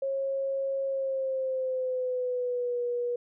sine tone with pitch glide, 543 to 483.8 Hz, C#5 to B4, -36 to -36 cents, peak -27 dBFS, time 0.02-3.16 s, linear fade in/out 5 ms, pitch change -200 cents, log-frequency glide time 0.86-2.82 s, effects none

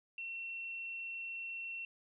sine tone, 2714 Hz, E7, 50 cents sharp, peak -40 dBFS, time 0.18-1.85 s, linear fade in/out 2 ms, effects none

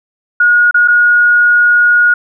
sine tone with dropouts, 1443 Hz, F#6, 44 cents flat, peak -5 dBFS, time 0.4-2.14 s, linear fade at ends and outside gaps 5 ms, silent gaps 0.711-0.743 / 0.877-0.882 s, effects none

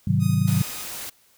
sine chord, Ab dominant seventh, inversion none, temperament just, 103.83 / 129.78 / 155.74 / 186.89 Hz, Ab2 / C3 / Eb3 / Gb3, 0 / -14 / +2 / +18 cents, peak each -23 dBFS, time 0.07-0.62 s, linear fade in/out 5 ms
5% pulse tone with tremolo, 1247 Hz, D#6, 3 cents sharp, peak -24 dBFS, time 0.19-0.86 s, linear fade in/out 50 ms, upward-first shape square, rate 3.3 Hz, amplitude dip 25%
white noise, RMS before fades -34 dBFS, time 0.47-1.1 s, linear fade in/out 10 ms
effects white hiss -59 dBFS RMS until 1.37 s

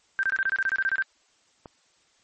sine tone bursts, 1568 Hz, G6, in tune, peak -21 dBFS, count 13, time 0.19-1.023 s, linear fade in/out 0 ms, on 41 ms, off 25 ms
click, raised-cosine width 1 ms, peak -27 dBFS, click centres 1.658 s
effects white hiss -64 dBFS RMS until 2.23 s + MP3 32 kbps

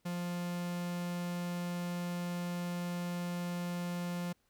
45% pulse tone, 175.3 Hz, F3, 7 cents sharp, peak -35 dBFS, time 0.05-4.33 s, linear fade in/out 10 ms, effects pink hiss -75 dBFS RMS until 4.49 s

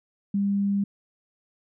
sine tone, 200 Hz, G3, 35 cents sharp, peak -21 dBFS, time 0.34-0.84 s, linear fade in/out 5 ms, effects none

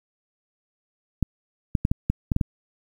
clicks, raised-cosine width 5 ms, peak -8 dBFS, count 8, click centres 1.227 / 1.752 / 1.851 / 1.915 / 2.1 / 2.318 / 2.364 / 2.412 s, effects 8-bit

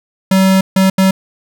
square tone bursts at uneven times, 190.5 Hz, G3, 49 cents flat, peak -8 dBFS, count 3, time 0.31-0.61 / 0.76-0.9 / 0.98-1.11 s, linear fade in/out 5 ms, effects none

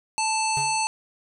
harmonic tone, 880 Hz, A5, in tune, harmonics 1 / 3 / 5 / 7 / 9 / 10, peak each -24 / -29 / -31 / -32 / -34 / -34 dBFS, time 0.18-0.87 s, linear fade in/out 0 ms
square tone with exponential decay, 139.1 Hz, C#3, 6 cents sharp, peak -30 dBFS, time 0.57-0.87 s, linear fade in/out 0 ms, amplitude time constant 65 ms
effects none

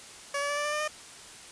15% pulse tone with pitch steps, 566 / 572.9 / 579.9 / 587 / 594.1 / 601.4 / 608.7 Hz, C#5 / D5 / D5 / D5 / D5 / D5 / D#5, +36 / -43 / -22 / -1 / +20 / +41 / -38 cents, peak -22 dBFS, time 0.34-0.879 s, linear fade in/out 5 ms, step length 77 ms, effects white hiss -47 dBFS RMS until 1.51 s + resampled to 22050 Hz

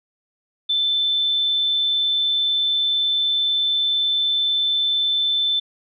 sine tone, 3531 Hz, A7, 5 cents sharp, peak -17 dBFS, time 0.69-5.6 s, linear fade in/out 10 ms, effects none

